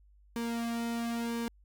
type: tone with flanger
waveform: sawtooth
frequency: 233.1 Hz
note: A#3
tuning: in tune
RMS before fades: -34 dBFS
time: 0.36-1.48 s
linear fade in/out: 0 ms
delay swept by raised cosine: 1.5 to 2.5 ms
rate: 0.98 Hz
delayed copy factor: -0.8
effects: added 50 Hz sine -58 dBFS peak until 1.64 s